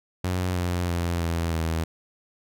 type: tone with pitch steps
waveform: sawtooth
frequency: 91 / 88.51 / 86.09 / 83.74 / 81.45 Hz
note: F#2 / F2 / F2 / E2 / E2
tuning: -28 / +24 / -24 / +28 / -20 cents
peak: -20 dBFS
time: 0.24-1.84 s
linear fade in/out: 5 ms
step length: 320 ms
effects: none